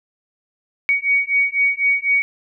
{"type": "beating tone pair", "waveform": "sine", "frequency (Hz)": [2244, 2248], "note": ["C#7", "C#7"], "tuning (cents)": [21, 24], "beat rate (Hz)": 4, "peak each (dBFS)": -18, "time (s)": [0.89, 2.22], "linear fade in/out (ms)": 0, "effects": []}